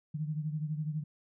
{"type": "beating tone pair", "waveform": "sine", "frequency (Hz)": [151.3, 163.3], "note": ["D#3", "E3"], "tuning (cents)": [-48, -16], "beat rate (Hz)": 12, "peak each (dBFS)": [-33, -39], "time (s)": [0.14, 1.04], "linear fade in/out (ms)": 10, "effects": []}